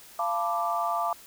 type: chord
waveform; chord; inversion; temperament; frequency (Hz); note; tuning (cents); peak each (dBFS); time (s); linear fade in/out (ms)
sine; B half-diminished seventh; second; equal with one note detuned; 688.8 / 880 / 987.8 / 1174.7; F5 / A5 / B5 / D6; -24 / 0 / 0 / 0; -29 / -32 / -35 / -29; 0.19-1.13; 2
effects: white hiss -50 dBFS RMS until 1.26 s